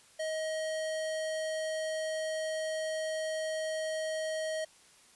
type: tone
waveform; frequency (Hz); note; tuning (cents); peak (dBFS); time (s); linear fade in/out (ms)
square; 631; D#5; +24; -33; 0.19-4.65; 10
effects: white hiss -60 dBFS RMS until 5.15 s + resampled to 24000 Hz